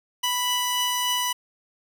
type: tone pair together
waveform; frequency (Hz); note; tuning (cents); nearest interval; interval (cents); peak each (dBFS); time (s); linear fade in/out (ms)
sawtooth; 987.8 / 2960; B5 / F#7; 0 / 0; octave + perfect fifth; 1900; -22; 0.23-1.33; 10
effects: none